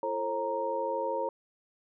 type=tone cluster; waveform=sine; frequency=340 / 442.2 / 535 / 932 Hz; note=F4 / A4 / C5 / A#5; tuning=-46 / +9 / +38 / -1 cents; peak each=-40 / -36 / -32 / -33 dBFS; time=0.03-1.29 s; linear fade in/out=2 ms; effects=none